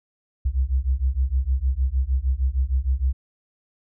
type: beating tone pair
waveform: sine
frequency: 62.3 / 68.8 Hz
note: B1 / C#2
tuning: +16 / -12 cents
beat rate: 6.5 Hz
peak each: -22 dBFS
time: 0.45-3.13 s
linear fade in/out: 10 ms
effects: none